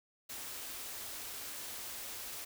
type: band-stop noise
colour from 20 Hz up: white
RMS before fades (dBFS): -44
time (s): 0.29-2.45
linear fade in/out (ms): 10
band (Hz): 130 to 210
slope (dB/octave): 96
effects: none